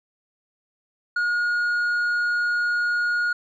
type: tone with tanh clipping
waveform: sine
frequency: 1438 Hz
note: F#6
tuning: 50 cents flat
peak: -21 dBFS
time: 1.16-3.33 s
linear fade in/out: 5 ms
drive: 4 dB
effects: none